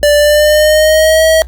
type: tone with pitch glide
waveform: square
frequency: 587.3 to 640.5 Hz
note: D5 to E5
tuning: 0 to -50 cents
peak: -6 dBFS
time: 0.03-1.42 s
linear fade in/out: 0 ms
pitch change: +150 cents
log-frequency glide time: 0.16-1.24 s
effects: added 60 Hz sine -24 dBFS peak until 1.47 s + Opus 48 kbps